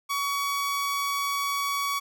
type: tone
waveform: sawtooth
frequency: 1128 Hz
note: C#6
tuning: 30 cents sharp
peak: -22 dBFS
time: 0.09-2 s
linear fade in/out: 20 ms
effects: none